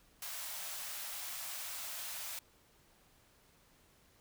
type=high-pass noise; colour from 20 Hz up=white; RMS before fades=-43 dBFS; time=0.22-2.39 s; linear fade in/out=2 ms; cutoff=590 Hz; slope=48 dB/octave; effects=pink hiss -67 dBFS RMS until 4.2 s